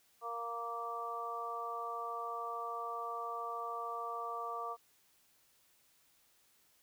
harmonic tone, 233.1 Hz, A#3, in tune, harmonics 2 / 3 / 4 / 5, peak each -46 / -44 / -47 / -40 dBFS, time 0.21-4.77 s, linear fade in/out 50 ms, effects white hiss -70 dBFS RMS until 6.82 s

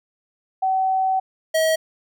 sine / square tone pair in turn, 760 / 639.1 Hz, F#5 / D#5, +46 / +46 cents, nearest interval minor third, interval 300 cents, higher first, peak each -17 dBFS, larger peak neither, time 0.62-1.2 / 1.54-1.76 s, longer first, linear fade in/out 10 ms, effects none

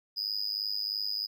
triangle tone with amplitude modulation, 4978 Hz, D#8, in tune, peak -25 dBFS, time 0.16-1.27 s, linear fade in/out 20 ms, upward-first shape sine, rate 103 Hz, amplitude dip 100%, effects none

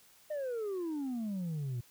sine exponential sweep, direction down, 620 to 116.54 Hz, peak -31 dBFS, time 0.3-1.81 s, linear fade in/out 10 ms, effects tanh soft clip ceiling -33 dBFS + white hiss -62 dBFS RMS until 1.9 s

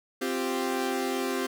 sawtooth chord, C suspended fourth, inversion none, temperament equal, 261.6 / 349.2 / 392 Hz, C4 / F4 / G4, 0 / 0 / 0 cents, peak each -27 / -30 / -27 dBFS, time 0.21-1.47 s, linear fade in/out 10 ms, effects none

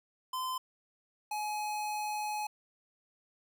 square tone pair in turn, 1028 / 843.8 Hz, C6 / G#5, -31 / +27 cents, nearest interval minor third, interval 342 cents, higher first, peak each -34 / -34 dBFS, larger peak neither, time 0.33-0.58 / 1.31-2.47 s, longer second, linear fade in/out 5 ms, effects none

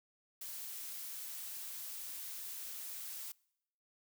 blue noise, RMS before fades -45 dBFS, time 0.41-3.32 s, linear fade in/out 5 ms, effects noise-tail reverb RT60 0.8 s tail -25 dB re dry

